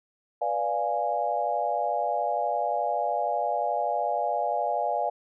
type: chord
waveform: sine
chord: B diminished seventh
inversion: none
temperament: equal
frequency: 493.9 / 587.3 / 698.5 / 830.6 Hz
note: B4 / D5 / F5 / Ab5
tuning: 0 / 0 / 0 / 0 cents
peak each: -34 / -30 / -28 / -29 dBFS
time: 0.41-5.1 s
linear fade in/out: 10 ms
effects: none